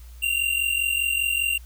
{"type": "tone pair together", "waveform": "square", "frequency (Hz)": [2749, 2794], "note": ["F7", "F7"], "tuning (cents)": [-28, 0], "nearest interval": "unison", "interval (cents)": 28, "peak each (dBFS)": -25, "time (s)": [0.22, 1.58], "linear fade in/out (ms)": 10, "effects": ["added 60 Hz sine -40 dBFS peak until 1.65 s", "white hiss -55 dBFS RMS until 1.65 s"]}